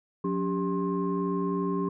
sine tone cluster, 181 / 284 / 395.6 / 1062 Hz, F#3 / C#4 / G4 / C6, -38 / +42 / +16 / +25 cents, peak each -29 / -31 / -30 / -34 dBFS, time 0.24-1.89 s, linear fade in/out 5 ms, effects tanh soft clip ceiling -17 dBFS

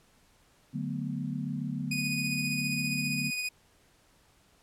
sine chord, B minor seventh, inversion first, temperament equal, 146.83 / 185 / 220 / 246.9 Hz, D3 / F#3 / A3 / B3, 0 / 0 / 0 / 0 cents, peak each -35 / -38 / -38 / -36 dBFS, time 0.73-3.31 s, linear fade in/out 20 ms
sawtooth tone with tremolo, 2481 Hz, D#7, 6 cents flat, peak -26 dBFS, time 1.91-3.49 s, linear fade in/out 5 ms, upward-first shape sine, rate 15 Hz, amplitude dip 35%
effects pink hiss -64 dBFS RMS until 4.62 s + low-pass 12000 Hz 12 dB/octave

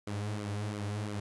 sawtooth tone with flanger, 103.83 Hz, G#2, in tune, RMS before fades -36 dBFS, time 0.07-1.2 s, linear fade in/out 5 ms, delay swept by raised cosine 1.1 to 6.4 ms, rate 2.9 Hz, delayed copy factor -0.65, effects resampled to 24000 Hz + 11-bit

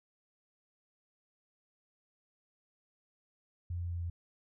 sine tone with pitch steps, 87.31 / 86.76 / 86.21 / 85.66 Hz, F2 / F2 / F2 / F2, 0 / -11 / -22 / -33 cents, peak -34 dBFS, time 3.7-4.1 s, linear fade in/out 5 ms, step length 100 ms, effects none

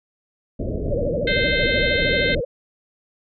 pink low-pass noise, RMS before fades -25 dBFS, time 0.59-2.41 s, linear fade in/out 10 ms, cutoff 640 Hz, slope 96 dB/octave
sine tone with vibrato, 523.3 Hz, C5, in tune, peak -22 dBFS, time 0.9-2.45 s, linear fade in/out 10 ms, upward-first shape sine, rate 13 Hz, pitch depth 220 cents each way
harmonic tone, 521 Hz, C5, 7 cents flat, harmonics 3 / 4 / 5 / 6 / 7 / 8, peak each -25 / -22 / -34 / -30 / -28 / -33 dBFS, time 1.27-2.35 s, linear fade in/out 5 ms
effects none

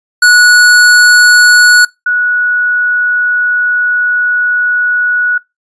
square / sine tone pair in turn, 1466 / 1466 Hz, F#6 / F#6, -16 / -16 cents, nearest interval unison, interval 0 cents, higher neither, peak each -3 / -8 dBFS, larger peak first, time 0.22-1.85 / 2.06-5.38 s, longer second, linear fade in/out 5 ms, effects noise-tail reverb RT60 0.2 s tail -22 dB re dry + resampled to 22050 Hz

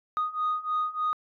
sine beating tone pair, 1239 / 1242.3 Hz, D#6 / D#6, -8 / -3 cents, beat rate 3.3 Hz, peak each -29 / -27 dBFS, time 0.17-1.13 s, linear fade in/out 0 ms, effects tanh soft clip ceiling -21 dBFS

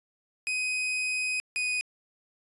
40% pulse tone pair in turn, 2508 / 2489 Hz, D#7 / D#7, +13 / 0 cents, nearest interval unison, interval 13 cents, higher first, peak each -26 dBFS, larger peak neither, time 0.47-1.4 / 1.56-1.81 s, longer first, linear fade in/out 0 ms, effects resampled to 24000 Hz

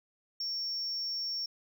triangle tone, 5480 Hz, F8, 34 cents flat, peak -30 dBFS, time 0.4-1.46 s, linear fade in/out 5 ms, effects tanh soft clip ceiling -29 dBFS

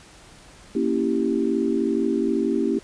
sine chord, A# diminished seventh, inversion none, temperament equal, 233.1 / 277.2 / 329.6 / 392 Hz, A#3 / C#4 / E4 / G4, 0 / 0 / 0 / 0 cents, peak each -25 dBFS, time 0.75-2.79 s, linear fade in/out 5 ms, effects pink hiss -48 dBFS RMS until 2.83 s + resampled to 22050 Hz

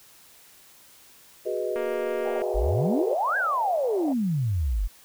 sine chord, G# minor seventh, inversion third, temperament equal, 370 / 415.3 / 493.9 / 622.3 Hz, F#4 / G#4 / B4 / D#5, 0 / 0 / 0 / 0 cents, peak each -31 dBFS, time 1.45-3.15 s, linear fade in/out 20 ms
click train, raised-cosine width 0.5 ms, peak -23 dBFS, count 155, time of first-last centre 1.76-2.418 s, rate 234 Hz
white band-pass noise, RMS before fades -35 dBFS, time 2.24-4.14 s, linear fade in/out 20 ms, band 570 to 760 Hz, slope 48 dB/octave
sine exponential two-way sweep, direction up then down, 41.71 to 1658 to 41.71 Hz, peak -22 dBFS, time 2.54-4.88 s, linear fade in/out 20 ms, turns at 3.37 s
effects white hiss -53 dBFS RMS until 5.04 s

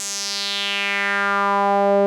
sawtooth tone with band-pass filter sweep, 200 Hz, G3, 35 cents sharp, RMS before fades -20 dBFS, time 0-2.06 s, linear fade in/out 0 ms, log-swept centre 7400 to 520 Hz, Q 3.2, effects none

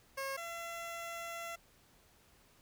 15% pulse tone pair in turn, 542 / 676.8 Hz, C#5 / E5, -39 / +45 cents, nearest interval major third, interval 384 cents, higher second, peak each -31 / -35 dBFS, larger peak first, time 0.17-0.37 / 0.37-1.56 s, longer second, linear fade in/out 10 ms, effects pink hiss -66 dBFS RMS until 2.61 s

